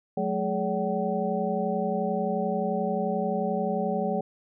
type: tone cluster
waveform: sine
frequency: 182.7 / 214.1 / 420.8 / 571 / 759 Hz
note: F#3 / A3 / G#4 / D5 / F#5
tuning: -22 / -47 / +23 / -49 / +44 cents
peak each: -31 dBFS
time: 0.17-4.21 s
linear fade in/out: 5 ms
effects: none